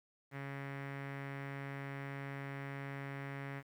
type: tone with low-pass filter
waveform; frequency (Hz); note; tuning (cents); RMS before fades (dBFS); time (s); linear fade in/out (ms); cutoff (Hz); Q
sawtooth; 138.59; C#3; 0; -44; 0.31-3.63; 50; 2000; 3.5
effects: 11-bit